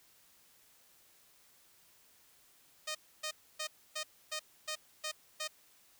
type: tone bursts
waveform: 5% pulse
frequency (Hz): 618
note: D#5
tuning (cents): -12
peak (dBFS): -25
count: 8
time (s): 2.87-5.478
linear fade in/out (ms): 10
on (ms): 81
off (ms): 280
effects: white hiss -65 dBFS RMS until 5.99 s